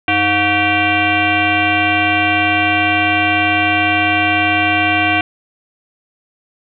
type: tone with frequency modulation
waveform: sine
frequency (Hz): 1537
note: G6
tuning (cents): -35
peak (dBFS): -11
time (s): 0.08-5.21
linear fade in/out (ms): 2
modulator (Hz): 408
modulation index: 3.3
effects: none